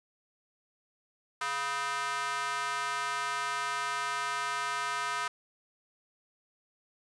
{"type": "tone with high-pass filter", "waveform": "square", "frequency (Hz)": 140, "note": "C#3", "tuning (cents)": 18, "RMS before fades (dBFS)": -33, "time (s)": [1.41, 5.28], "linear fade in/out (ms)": 5, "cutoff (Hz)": 1200, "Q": 2.6, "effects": ["resampled to 22050 Hz", "10-bit"]}